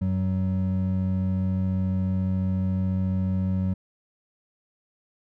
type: tone pair together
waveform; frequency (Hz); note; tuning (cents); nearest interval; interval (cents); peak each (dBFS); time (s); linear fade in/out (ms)
triangle; 93.42 / 187.6; F#2 / F#3; +17 / +24; octave; 1207; -23; 0.01-3.74; 10
effects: none